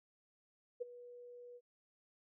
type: tone with ADSR envelope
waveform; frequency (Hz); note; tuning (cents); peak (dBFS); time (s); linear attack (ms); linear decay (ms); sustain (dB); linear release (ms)
sine; 486.4; B4; -26; -35; 0.8-1.61; 18; 16; -16; 50
effects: none